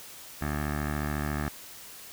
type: tone with low-pass filter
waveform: 15% pulse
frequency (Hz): 74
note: D2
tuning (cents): +14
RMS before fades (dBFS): -31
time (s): 0.41-1.49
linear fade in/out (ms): 10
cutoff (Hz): 1700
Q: 2.7
effects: white hiss -46 dBFS RMS until 2.12 s